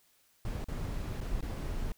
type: noise with dropouts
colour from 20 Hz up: brown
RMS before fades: -35 dBFS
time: 0.45-1.92 s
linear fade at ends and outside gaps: 2 ms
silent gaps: 0.643-0.684 / 1.205-1.211 / 1.409-1.425 s
effects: white hiss -68 dBFS RMS until 1.97 s